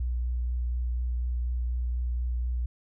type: tone with vibrato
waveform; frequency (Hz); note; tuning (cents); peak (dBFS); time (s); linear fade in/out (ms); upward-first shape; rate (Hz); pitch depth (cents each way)
sine; 60.7; B1; -29; -26; 0-2.66; 5; triangle; 4.1; 19
effects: none